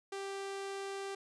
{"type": "tone", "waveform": "sawtooth", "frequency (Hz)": 392.7, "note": "G4", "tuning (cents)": 3, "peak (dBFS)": -35, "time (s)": [0.12, 1.15], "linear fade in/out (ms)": 5, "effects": ["resampled to 22050 Hz", "12-bit"]}